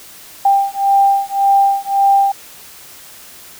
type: beating tone pair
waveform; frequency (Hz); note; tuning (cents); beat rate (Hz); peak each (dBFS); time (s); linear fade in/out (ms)
sine; 791 / 792.8; G5 / G5; +15 / +19; 1.8; -13; 0.45-2.32; 5
effects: white hiss -38 dBFS RMS until 3.59 s